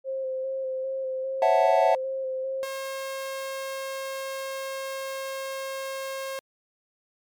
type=tone with vibrato; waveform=sine; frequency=527 Hz; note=C5; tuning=12 cents sharp; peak=-27 dBFS; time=0.04-2.67 s; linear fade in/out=50 ms; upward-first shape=square; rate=2.5 Hz; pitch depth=16 cents each way
type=chord; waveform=triangle; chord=F# minor seventh; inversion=second; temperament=equal; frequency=554.4 / 659.3 / 740 / 880 Hz; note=C#5 / E5 / F#5 / A5; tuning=0 / 0 / 0 / 0 cents; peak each=-23 / -20 / -21 / -23 dBFS; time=1.42-1.95 s; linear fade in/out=2 ms
type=tone; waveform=sawtooth; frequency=537 Hz; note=C5; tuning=45 cents sharp; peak=-27 dBFS; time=2.63-6.39 s; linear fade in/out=0 ms
effects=MP3 96 kbps